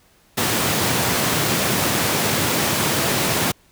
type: high-pass noise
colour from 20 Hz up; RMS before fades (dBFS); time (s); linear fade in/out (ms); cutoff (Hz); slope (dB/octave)
pink; -20; 0.37-3.52; 10; 100; 24
effects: pink hiss -56 dBFS RMS until 3.71 s

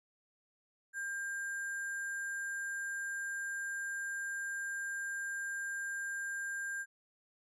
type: tone with sample-and-hold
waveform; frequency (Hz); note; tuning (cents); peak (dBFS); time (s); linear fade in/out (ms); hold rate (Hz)
sine; 1600; G6; +35; -36; 0.93-6.86; 50; 8820
effects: resampled to 22050 Hz

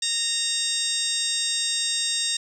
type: harmonic tone with a mistuned harmonic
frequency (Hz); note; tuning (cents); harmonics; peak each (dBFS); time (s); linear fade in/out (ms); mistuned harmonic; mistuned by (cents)
925; A#5; -14; 2 / 3 / 4 / 5 / 6 / 7 / 8 / 9; -37 / -36 / -26 / -33 / -30 / -37 / -32 / -31; 0.02-2.37; 5; 5; +56
effects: 9-bit

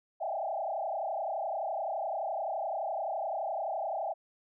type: tone with frequency modulation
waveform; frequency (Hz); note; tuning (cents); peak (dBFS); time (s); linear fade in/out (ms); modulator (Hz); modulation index
sine; 719; F#5; -50; -31; 0.2-4.14; 20; 31.7; 3.2
effects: none

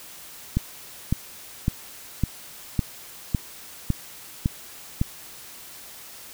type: click train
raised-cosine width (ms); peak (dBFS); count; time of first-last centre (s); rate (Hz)
5; -8; 9; 0.57-5.014; 1.8
effects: white hiss -43 dBFS RMS until 6.33 s

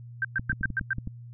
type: tone bursts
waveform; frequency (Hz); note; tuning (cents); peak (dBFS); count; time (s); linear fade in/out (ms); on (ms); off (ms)
sine; 1568; G6; 0; -23; 6; 0.22-0.932; 2; 27; 110
type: clicks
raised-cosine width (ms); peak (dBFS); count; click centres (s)
5; -20; 9; 0.395 / 0.498 / 0.53 / 0.611 / 0.656 / 0.703 / 0.812 / 0.984 / 1.074
effects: added 119 Hz sine -41 dBFS peak until 1.33 s

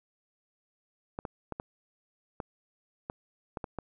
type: clicks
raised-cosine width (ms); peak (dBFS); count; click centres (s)
1; -21; 9; 1.189 / 1.252 / 1.523 / 1.599 / 2.402 / 3.099 / 3.572 / 3.642 / 3.787
effects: none

